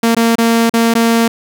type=tone with dropouts; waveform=sawtooth; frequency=230 Hz; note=A#3; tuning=23 cents flat; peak=-5 dBFS; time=0.03-1.28 s; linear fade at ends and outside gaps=5 ms; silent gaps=0.149-0.166 / 0.355-0.383 / 0.697-0.737 / 0.94-0.951 s; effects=none